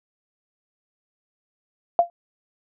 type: tone with exponential decay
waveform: sine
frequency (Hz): 691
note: F5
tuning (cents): -19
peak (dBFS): -8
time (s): 1.99-2.1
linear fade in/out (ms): 1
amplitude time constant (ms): 22
effects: none